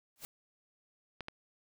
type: noise with exponential growth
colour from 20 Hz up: white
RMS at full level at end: -40 dBFS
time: 0.16-0.25 s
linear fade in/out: 0 ms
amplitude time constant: 19 ms
type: clicks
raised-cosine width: 0.3 ms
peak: -24 dBFS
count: 2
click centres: 1.207 / 1.284 s
effects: none